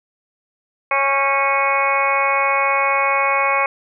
harmonic tone with a mistuned harmonic, 275.8 Hz, C#4, 9 cents flat, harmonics 2 / 3 / 4 / 5 / 6 / 7 / 8 / 9, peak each -23 / -23 / -19 / -29 / -30 / -29 / -20 / -25 dBFS, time 0.91-3.66 s, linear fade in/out 2 ms, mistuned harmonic 6, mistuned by -38 cents, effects none

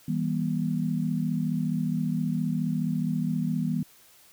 sine tone cluster, 161.6 / 196.3 / 240.8 Hz, E3 / G3 / B3, -34 / +3 / -44 cents, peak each -28 / -30 / -29 dBFS, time 0.08-3.83 s, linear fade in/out 5 ms, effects white hiss -56 dBFS RMS until 4.32 s

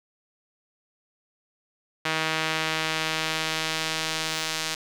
sawtooth tone with band-pass filter sweep, 158.8 Hz, D#3, 36 cents sharp, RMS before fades -28 dBFS, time 2.05-4.75 s, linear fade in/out 5 ms, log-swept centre 2400 to 4900 Hz, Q 0.88, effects 8-bit

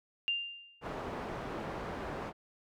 sine tone with exponential decay, 2794 Hz, F7, in tune, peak -27 dBFS, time 0.28-0.88 s, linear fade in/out 0 ms, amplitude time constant 130 ms
white low-pass noise, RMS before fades -40 dBFS, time 0.81-2.33 s, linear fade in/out 50 ms, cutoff 920 Hz, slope 12 dB/octave
effects none

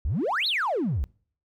triangle exponential two-way sweep, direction up then down, 55.4 to 4407 to 55.4 Hz, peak -20 dBFS, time 0.05-1.04 s, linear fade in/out 0 ms, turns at 0.47 s, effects noise-tail reverb RT60 0.5 s tail -26 dB re dry + tanh soft clip ceiling -20 dBFS

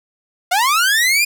sawtooth linear sweep, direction up, 685 to 2466 Hz, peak -9 dBFS, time 0.51-1.25 s, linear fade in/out 10 ms, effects none

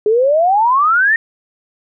sine exponential sweep, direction up, 412.5 to 1865 Hz, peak -9 dBFS, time 0.06-1.16 s, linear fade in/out 2 ms, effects none

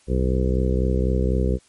harmonic tone, 64 Hz, C2, 38 cents flat, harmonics 1 / 2 / 3 / 4 / 5 / 6 / 7 / 8, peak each -20 / -26 / -26 / -32 / -32 / -29 / -29 / -31 dBFS, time 0.07-1.59 s, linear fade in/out 50 ms, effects white hiss -57 dBFS RMS until 1.68 s + MP3 48 kbps

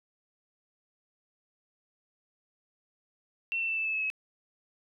sine tone with pitch steps, 2707 / 2684 / 2660 / 2638 / 2615 / 2592 / 2570 Hz, E7 / E7 / E7 / E7 / E7 / E7 / E7, +45 / +31 / +15 / +1 / -15 / -30 / -45 cents, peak -28 dBFS, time 3.52-4.101 s, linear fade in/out 0 ms, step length 83 ms, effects none

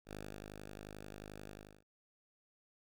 5% pulse tone with ADSR envelope, 51.3 Hz, G#1, 21 cents flat, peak -33 dBFS, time 0.05-1.84 s, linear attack 79 ms, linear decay 330 ms, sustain -4 dB, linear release 350 ms, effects none

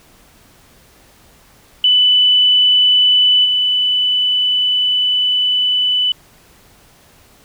sine tone with level steps, 2990 Hz, F#7, 17 cents sharp, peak -8 / -12 dBFS, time 1.84-6.12 s, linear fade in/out 2 ms, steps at 3.44 s, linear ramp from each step 20 ms, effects pink hiss -48 dBFS RMS until 7.44 s

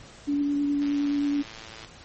sine tone with vibrato, 286.9 Hz, D4, 40 cents flat, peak -22 dBFS, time 0.27-1.43 s, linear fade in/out 20 ms, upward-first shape sine, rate 9.5 Hz, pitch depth 11 cents each way
click train, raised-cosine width 0.2 ms, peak -25 dBFS, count 115, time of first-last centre 0.82-1.847 s, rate 111 Hz
effects pink hiss -48 dBFS RMS until 2.04 s + MP3 32 kbps

